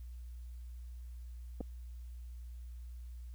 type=clicks; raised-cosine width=2 ms; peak=-28 dBFS; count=2; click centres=1.606 / 1.61 s; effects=added 60 Hz sine -44 dBFS peak until 3.34 s + white hiss -71 dBFS RMS until 3.34 s